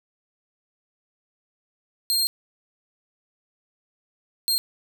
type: tone bursts at uneven times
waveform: sawtooth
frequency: 4205 Hz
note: C8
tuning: 8 cents sharp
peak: -17 dBFS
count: 2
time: 2.1-2.27 / 4.48-4.58 s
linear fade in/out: 0 ms
effects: none